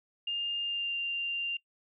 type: tone with pitch glide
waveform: sine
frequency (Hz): 2812 to 2786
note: F7 to F7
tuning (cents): +11 to -5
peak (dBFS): -30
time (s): 0.27-1.57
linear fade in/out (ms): 5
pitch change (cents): -16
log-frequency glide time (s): 0.62-0.94
effects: noise-tail reverb RT60 0.1 s tail -24 dB re dry